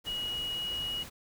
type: tone in noise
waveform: sine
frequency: 2901 Hz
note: F#7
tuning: 35 cents flat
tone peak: -32 dBFS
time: 0.06-1.04 s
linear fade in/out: 20 ms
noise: pink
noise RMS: -45 dBFS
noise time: 0.04-1.1 s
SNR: +10 dB
effects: none